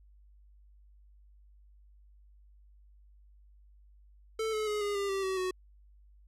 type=tone with pitch steps; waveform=square; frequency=442.1 / 431 / 420.2 / 409.6 / 399.4 / 389.3 / 379.6 / 370 Hz; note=A4 / A4 / G#4 / G#4 / G4 / G4 / F#4 / F#4; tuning=+8 / -36 / +20 / -24 / +32 / -12 / +44 / 0 cents; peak=-31 dBFS; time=4.39-5.51 s; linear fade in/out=5 ms; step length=140 ms; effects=added 50 Hz sine -56 dBFS peak until 6.27 s + low-pass 10000 Hz 12 dB/octave